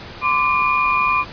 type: tone cluster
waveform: sine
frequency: 1027 / 1170 / 2427 Hz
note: C6 / D6 / D#7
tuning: -33 / -7 / -44 cents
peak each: -19 dBFS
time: 0.21-1.25 s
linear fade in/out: 50 ms
effects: pink hiss -35 dBFS RMS until 1.32 s + resampled to 11025 Hz